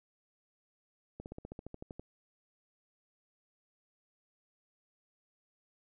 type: slowing click train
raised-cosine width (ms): 2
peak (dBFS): -30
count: 12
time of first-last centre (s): 1.2-1.996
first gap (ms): 59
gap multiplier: 1.04
effects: none